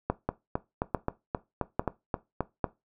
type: two click trains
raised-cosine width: 1 ms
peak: -13 / -11 dBFS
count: 9 / 4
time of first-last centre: 0.29-2.406 / 0.1-2.642 s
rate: 3.78 / 1.18 Hz
effects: noise-tail reverb RT60 0.2 s tail -17 dB re dry